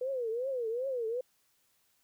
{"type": "tone with vibrato", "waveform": "sine", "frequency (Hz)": 490.8, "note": "B4", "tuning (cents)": -11, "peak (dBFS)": -31, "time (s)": [0.01, 1.21], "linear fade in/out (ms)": 5, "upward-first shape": "triangle", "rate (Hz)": 2.6, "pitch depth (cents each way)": 210, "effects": ["white hiss -72 dBFS RMS until 2.03 s"]}